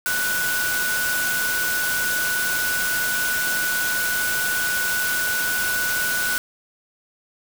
sine tone in noise, 1479 Hz, F#6, 1 cent flat, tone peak -22 dBFS, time 0.06-6.38 s, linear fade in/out 0 ms, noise white, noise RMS -26 dBFS, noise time 0.06-6.38 s, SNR +1 dB, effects none

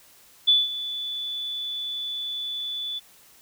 sine tone with ADSR envelope, 3470 Hz, A7, 25 cents flat, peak -13 dBFS, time 0.47-3 s, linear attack 18 ms, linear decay 190 ms, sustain -15 dB, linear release 23 ms, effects white hiss -54 dBFS RMS until 3.41 s

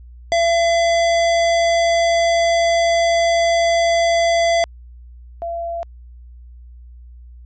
square / sine tone pair in turn, 676 / 678.8 Hz, E5 / F5, +43 / -49 cents, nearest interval unison, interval 8 cents, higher second, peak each -14 / -22 dBFS, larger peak first, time 0.32-4.64 / 5.42-5.83 s, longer first, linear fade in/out 0 ms, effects added 60 Hz sine -37 dBFS peak until 7.45 s + resampled to 16000 Hz

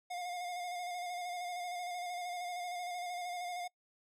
square tone with vibrato, 712 Hz, F5, 33 cents sharp, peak -39 dBFS, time 0.1-3.68 s, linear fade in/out 10 ms, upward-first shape square, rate 13 Hz, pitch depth 26 cents each way, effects noise-tail reverb RT60 0.1 s tail -25 dB re dry + low-pass 11000 Hz 12 dB/octave

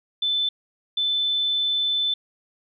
sine tone bursts at uneven times, 3520 Hz, A7, in tune, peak -20 dBFS, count 2, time 0.22-0.49 / 0.97-2.14 s, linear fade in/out 5 ms, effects none

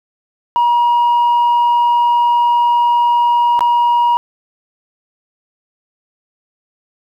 sine tone with dropouts, 955 Hz, A#5, 42 cents sharp, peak -7 dBFS, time 0.56-4.17 s, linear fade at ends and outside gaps 0 ms, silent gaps 3.592-3.607 s, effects tanh soft clip ceiling -8 dBFS + 8-bit

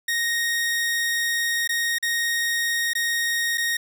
sawtooth tone with dropouts, 1864.7 Hz, A#6, in tune, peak -18 dBFS, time 0.08-3.77 s, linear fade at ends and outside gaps 5 ms, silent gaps 1.676-1.691 / 1.985-2.026 / 2.934-2.951 / 3.575-3.579 s, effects none

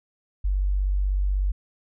sine tone, 48.14 Hz, G1, 31 cents flat, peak -20 dBFS, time 0.44-1.52 s, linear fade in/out 10 ms, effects none

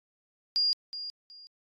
sine tone with echo, 4825 Hz, D8, 46 cents sharp, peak -23 dBFS, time 0.56-0.73 s, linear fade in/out 0 ms, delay 370 ms, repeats 2, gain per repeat -12 dB, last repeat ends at 1.47 s, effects AAC 32 kbps

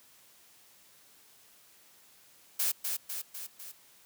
blue noise with echo, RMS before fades -29 dBFS, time 2.59-2.72 s, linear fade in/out 10 ms, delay 250 ms, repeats 4, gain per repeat -4 dB, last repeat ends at 3.72 s, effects white hiss -60 dBFS RMS until 4.05 s + high-pass 80 Hz 12 dB/octave

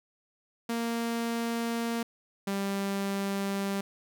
sawtooth tone pair in turn, 232.2 / 197.49 Hz, A#3 / G3, -7 / +13 cents, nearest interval minor third, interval 280 cents, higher first, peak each -25 dBFS, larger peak neither, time 0.69-2.03 / 2.47-3.81 s, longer neither, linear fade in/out 5 ms, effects none

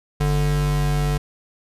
square tone pair together, 49.03 / 146.83 Hz, G1 / D3, +1 / 0 cents, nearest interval octave + perfect fifth, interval 1899 cents, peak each -22 dBFS, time 0.2-1.18 s, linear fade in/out 10 ms, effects resampled to 32000 Hz

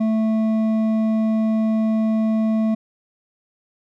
sine tone with hard clipping, 220 Hz, A3, in tune, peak -18 dBFS, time 0-2.75 s, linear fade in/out 10 ms, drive 7 dB, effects none

